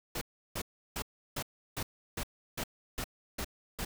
pink noise bursts, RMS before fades -36 dBFS, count 10, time 0.15-3.85 s, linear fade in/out 5 ms, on 64 ms, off 340 ms, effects none

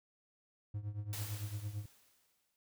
triangle tone with tremolo, 103.83 Hz, G#2, in tune, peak -33 dBFS, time 0.74-1.86 s, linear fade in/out 5 ms, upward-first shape triangle, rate 8.9 Hz, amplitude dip 85%
white noise with exponential decay, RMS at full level -43 dBFS, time 1.13-2.56 s, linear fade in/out 0 ms, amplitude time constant 310 ms
effects none

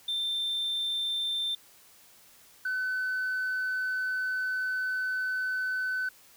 sine tone pair in turn, 3573 / 1511.8 Hz, A7 / F#6, +26 / +37 cents, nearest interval octave + minor third, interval 1489 cents, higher first, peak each -26 dBFS, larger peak neither, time 0.08-1.55 / 2.65-6.09 s, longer second, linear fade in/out 5 ms, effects tanh soft clip ceiling -26 dBFS + white hiss -57 dBFS RMS until 6.36 s

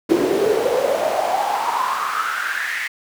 brown noise with high-pass filter sweep, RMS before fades -20 dBFS, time 0.09-2.88 s, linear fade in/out 10 ms, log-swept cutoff 330 to 2000 Hz, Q 7.7, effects none

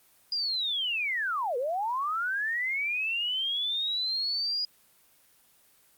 sine linear two-way sweep, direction down then up, 4922 to 466.2 to 4922 Hz, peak -27 dBFS, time 0.32-4.65 s, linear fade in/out 2 ms, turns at 1.57 s, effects white hiss -62 dBFS RMS until 5.97 s + Opus 24 kbps

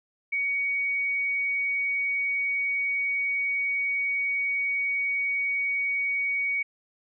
sine tone, 2245 Hz, C#7, 21 cents sharp, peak -24 dBFS, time 0.32-6.63 s, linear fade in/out 10 ms, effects none

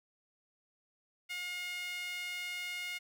sawtooth tone with high-pass filter, 716 Hz, F5, 43 cents sharp, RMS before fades -40 dBFS, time 1.29-2.99 s, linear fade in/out 20 ms, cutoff 2300 Hz, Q 4.4, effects none

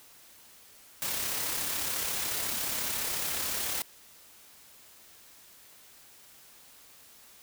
white noise with amplitude modulation, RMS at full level -31 dBFS, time 1.02-3.82 s, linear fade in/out 0 ms, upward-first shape sine, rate 34.1 Hz, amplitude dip 30%, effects white hiss -55 dBFS RMS until 7.42 s

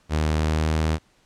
sawtooth tone with pitch glide, 77.3 to 78.65 Hz, D#2 to D#2, -11 to +19 cents, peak -16 dBFS, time 0.09-0.99 s, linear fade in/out 50 ms, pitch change +30 cents, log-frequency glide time 0.27-0.8 s, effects pink hiss -61 dBFS RMS until 1.25 s + low-pass 8000 Hz 12 dB/octave

